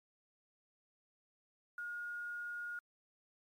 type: tone with quantisation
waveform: sine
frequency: 1431 Hz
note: F6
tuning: 42 cents sharp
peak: -40 dBFS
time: 1.78-2.79 s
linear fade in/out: 2 ms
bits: 11
effects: MP3 64 kbps